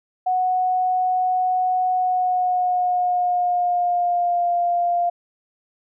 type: tone with pitch glide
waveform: sine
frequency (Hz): 737 to 698.5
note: F#5 to F5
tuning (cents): -7 to 0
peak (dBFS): -17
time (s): 0.26-5.1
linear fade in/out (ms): 10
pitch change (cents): -93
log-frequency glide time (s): 1.92-4.53
effects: none